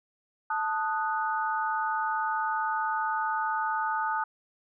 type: chord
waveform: sine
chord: D# diminished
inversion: second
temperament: equal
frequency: 880 / 1244.5 / 1480 Hz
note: A5 / D#6 / F#6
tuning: 0 / 0 / 0 cents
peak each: -29 / -31 / -33 dBFS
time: 0.5-4.24 s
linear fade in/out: 5 ms
effects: none